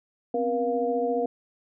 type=tone cluster; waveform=sine; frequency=254.4 / 268.7 / 477.3 / 698 Hz; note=C4 / C4 / A#4 / F5; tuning=-48 / +46 / +41 / -1 cents; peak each=-32 / -34 / -25 / -29 dBFS; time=0.34-1.26 s; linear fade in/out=5 ms; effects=none